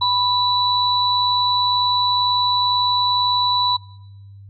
sine tone pair together, 987.8 / 3951 Hz, B5 / B7, 0 / 0 cents, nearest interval 2 octaves, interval 2400 cents, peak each -18 dBFS, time 0.01-3.77 s, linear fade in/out 10 ms, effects noise-tail reverb RT60 0.9 s tail -23 dB re dry + added 99 Hz sine -38 dBFS peak until 4.49 s

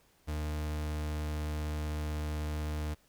40% pulse tone, 75.9 Hz, D#2, 42 cents flat, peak -32 dBFS, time 0.27-2.95 s, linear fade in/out 20 ms, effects pink hiss -67 dBFS RMS until 3.08 s

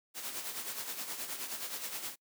white noise with tremolo, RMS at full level -38 dBFS, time 0.14-2.16 s, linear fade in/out 50 ms, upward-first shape sine, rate 9.5 Hz, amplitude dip 55%, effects noise-tail reverb RT60 0.1 s tail -26 dB re dry + high-pass 200 Hz 12 dB/octave

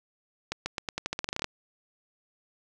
accelerating click train, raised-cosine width 0.2 ms, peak -13 dBFS, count 15, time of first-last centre 0.52-1.444 s, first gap 140 ms, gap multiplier 0.87, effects none

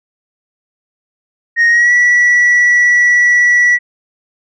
sine tone with pitch glide, 1864.7 to 1947.3 Hz, A#6 to B6, 0 to -25 cents, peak -4 dBFS, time 1.56-3.79 s, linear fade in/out 50 ms, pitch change +75 cents, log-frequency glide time 1.69-1.92 s, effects tanh soft clip ceiling -5 dBFS

